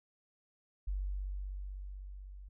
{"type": "tone with level ramp", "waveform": "sine", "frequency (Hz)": 48, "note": "G1", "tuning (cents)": -36, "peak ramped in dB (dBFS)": [-32, -47], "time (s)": [0.87, 2.49], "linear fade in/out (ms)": 10, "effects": []}